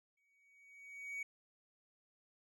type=tone with exponential growth; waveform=triangle; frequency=2253 Hz; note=C#7; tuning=28 cents sharp; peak=-37 dBFS; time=0.17-1.23 s; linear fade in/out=5 ms; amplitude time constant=230 ms; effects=none